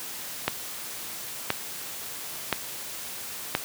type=click train; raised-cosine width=0.3 ms; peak=-6 dBFS; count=4; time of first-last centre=0.48-3.551 s; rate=0.977 Hz; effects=white hiss -37 dBFS RMS until 3.64 s + high-pass 80 Hz 12 dB/octave